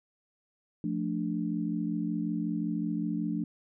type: chord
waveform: sine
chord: D minor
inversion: first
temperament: equal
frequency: 174.61 / 220 / 293.7 Hz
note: F3 / A3 / D4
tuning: 0 / 0 / 0 cents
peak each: -33 dBFS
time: 0.84-3.44 s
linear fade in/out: 2 ms
effects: none